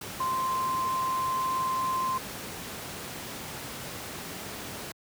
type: tone in noise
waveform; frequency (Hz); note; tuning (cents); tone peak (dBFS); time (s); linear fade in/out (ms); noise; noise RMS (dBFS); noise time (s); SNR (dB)
sine; 1043; C6; -6; -26; 0.2-2.18; 5; pink; -38; 0.01-4.92; +9
effects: high-pass 100 Hz 12 dB/octave